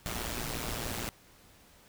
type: noise with amplitude modulation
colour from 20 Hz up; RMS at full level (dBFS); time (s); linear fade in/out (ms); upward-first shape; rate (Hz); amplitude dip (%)
pink; -33; 0.06-1.09; 0; sine; 116; 70
effects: pink hiss -59 dBFS RMS until 1.88 s